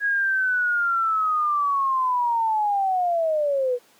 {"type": "linear sweep", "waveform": "sine", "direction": "down", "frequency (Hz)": [1661.2, 480], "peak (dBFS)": -19, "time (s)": [0, 3.79], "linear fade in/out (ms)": 50, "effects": ["pink hiss -56 dBFS RMS until 3.99 s", "high-pass 300 Hz 12 dB/octave"]}